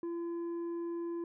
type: tone with tanh clipping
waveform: sine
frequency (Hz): 340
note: F4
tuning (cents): -46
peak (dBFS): -36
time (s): 0.03-1.24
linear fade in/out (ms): 2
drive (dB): 5
effects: none